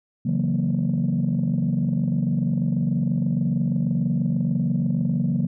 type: chord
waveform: sine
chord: F# dominant seventh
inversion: second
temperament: equal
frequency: 138.59 / 164.81 / 185 / 233.1 Hz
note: C#3 / E3 / F#3 / A#3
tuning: 0 / 0 / 0 / 0 cents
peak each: -24 dBFS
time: 0.25-5.47 s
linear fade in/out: 10 ms
effects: tanh soft clip ceiling -14 dBFS